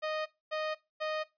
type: tone bursts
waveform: sawtooth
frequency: 620 Hz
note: D#5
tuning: 6 cents flat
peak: -28 dBFS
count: 3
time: 0.02-1.24 s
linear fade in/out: 20 ms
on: 240 ms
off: 250 ms
effects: noise-tail reverb RT60 0.2 s tail -17 dB re dry + resampled to 11025 Hz